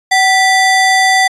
square ring-modulated tone, 1364 Hz, F6, 41 cents flat, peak -5 dBFS, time 0.11-1.28 s, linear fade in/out 10 ms, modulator 604 Hz, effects resampled to 22050 Hz

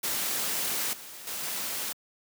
white noise with level steps, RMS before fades -30 / -44 / -35 / -33 dBFS, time 0.03-1.93 s, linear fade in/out 10 ms, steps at 0.93 / 1.27 / 1.43 s, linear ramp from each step 2 ms, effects high-pass 150 Hz 12 dB/octave

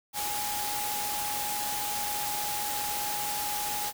sine tone in noise, 830.6 Hz, G#5, in tune, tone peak -34 dBFS, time 0.13-3.93 s, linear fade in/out 50 ms, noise white, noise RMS -33 dBFS, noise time 0.13-3.93 s, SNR -4 dB, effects none

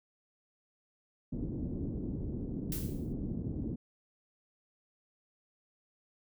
white low-pass noise, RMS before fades -37 dBFS, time 1.32-3.76 s, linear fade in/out 10 ms, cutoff 300 Hz, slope 24 dB/octave
blue noise with exponential decay, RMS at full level -37 dBFS, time 2.72-3.13 s, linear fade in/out 2 ms, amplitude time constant 89 ms
effects none

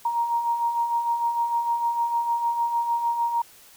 sine beating tone pair, 932.3 / 938.9 Hz, A#5 / A#5, 0 / +12 cents, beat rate 6.6 Hz, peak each -31 / -22 dBFS, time 0.05-3.42 s, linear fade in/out 5 ms, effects white hiss -51 dBFS RMS until 3.76 s

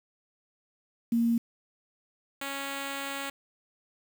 sine / 5% pulse tone pair in turn, 232.7 / 276.7 Hz, A#3 / C#4, -3 / -3 cents, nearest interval minor third, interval 300 cents, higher second, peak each -22 dBFS, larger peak neither, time 1.12-1.38 / 2.41-3.3 s, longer second, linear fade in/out 5 ms, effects 8-bit

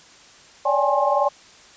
sine tone cluster, 567 / 588 / 800 / 842 / 1066 Hz, C#5 / D5 / G5 / G#5 / C6, +39 / +2 / +35 / +24 / +32 cents, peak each -23 dBFS, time 0.65-1.29 s, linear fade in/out 10 ms, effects white hiss -48 dBFS RMS until 1.76 s + resampled to 16000 Hz

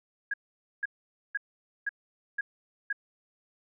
sine tone bursts, 1642 Hz, G#6, 20 cents flat, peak -27 dBFS, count 6, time 0.31-2.928 s, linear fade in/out 5 ms, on 28 ms, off 490 ms, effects none

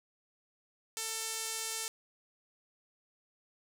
sawtooth tone with band-pass filter, 446 Hz, A4, 23 cents sharp, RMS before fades -38 dBFS, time 0.97-1.88 s, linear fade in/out 0 ms, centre 8100 Hz, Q 1.2, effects none

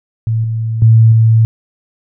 sine tone with level steps, 112.4 Hz, A2, 37 cents sharp, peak -11 / -14 / -3 / -5 dBFS, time 0.27-1.45 s, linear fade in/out 0 ms, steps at 0.44 / 0.82 / 1.12 s, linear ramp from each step 2 ms, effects none

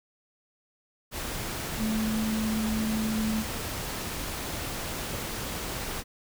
sine tone in noise, 218.5 Hz, A3, 12 cents flat, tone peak -26 dBFS, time 1.77-3.45 s, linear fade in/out 50 ms, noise pink, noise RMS -34 dBFS, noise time 1.11-6.04 s, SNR +5 dB, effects none

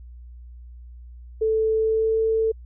sine tone with pitch glide, 440 to 444.6 Hz, A4 to A4, 0 to +18 cents, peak -18 dBFS, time 1.41-2.52 s, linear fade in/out 10 ms, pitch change +18 cents, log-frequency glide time 1.75-2.2 s, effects added 60 Hz sine -39 dBFS peak until 2.65 s

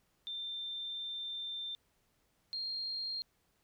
sine tone pair in turn, 3579 / 4215 Hz, A7 / C8, +29 / +12 cents, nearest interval minor third, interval 283 cents, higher second, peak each -38 / -36 dBFS, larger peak second, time 0.27-1.75 / 2.53-3.22 s, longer first, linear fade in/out 0 ms, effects pink hiss -75 dBFS RMS until 3.63 s

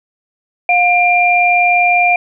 sine tone pair together, 710.4 / 2385 Hz, F5 / D7, +29 / +26 cents, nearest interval octave + major sixth, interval 2097 cents, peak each -11 dBFS, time 0.69-2.16 s, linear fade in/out 2 ms, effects none

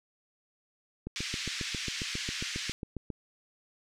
click train, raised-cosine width 3 ms, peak -23 dBFS, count 16, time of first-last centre 1.07-3.103 s, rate 7.38 Hz
pink band-pass noise, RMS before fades -37 dBFS, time 1.16-2.72 s, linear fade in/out 0 ms, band 1900 to 6600 Hz, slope 24 dB/octave
effects none

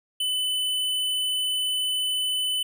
square tone, 3009 Hz, F#7, 28 cents sharp, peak -24 dBFS, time 0.2-2.63 s, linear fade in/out 5 ms, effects none

